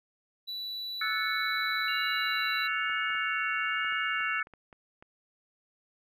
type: tone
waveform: triangle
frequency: 3951 Hz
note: B7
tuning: in tune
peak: -33 dBFS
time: 0.47-2.68 s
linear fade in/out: 20 ms
type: chord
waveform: sine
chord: F# minor seventh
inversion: third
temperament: equal with one note detuned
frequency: 1318.5 / 1480 / 1738.8 / 2217 Hz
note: E6 / F#6 / A6 / C#7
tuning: 0 / 0 / -21 / 0 cents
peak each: -34 dBFS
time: 1.01-4.43 s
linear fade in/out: 5 ms
type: tone with vibrato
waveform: sine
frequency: 2796 Hz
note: F7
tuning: 1 cent sharp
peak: -36 dBFS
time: 1.88-4.4 s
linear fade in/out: 2 ms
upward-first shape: sine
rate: 1.1 Hz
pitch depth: 18 cents each way
type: clicks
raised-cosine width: 0.5 ms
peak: -35 dBFS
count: 10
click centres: 2.898 / 3.103 / 3.151 / 3.847 / 3.924 / 4.206 / 4.471 / 4.537 / 4.728 / 5.025 s
effects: none